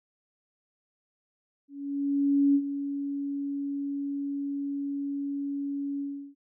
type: tone with ADSR envelope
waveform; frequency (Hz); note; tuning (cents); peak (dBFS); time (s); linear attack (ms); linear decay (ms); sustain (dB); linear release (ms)
sine; 281.3; C#4; +26; -18; 1.68-6.35; 870; 61; -11; 350
effects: none